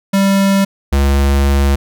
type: tone pair in turn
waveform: square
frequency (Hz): 196 / 69.49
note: G3 / C#2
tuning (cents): 0 / +5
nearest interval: octave + tritone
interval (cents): 1795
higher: first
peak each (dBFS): -10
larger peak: neither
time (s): 0.13-0.65 / 0.92-1.76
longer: second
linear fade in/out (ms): 10
effects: none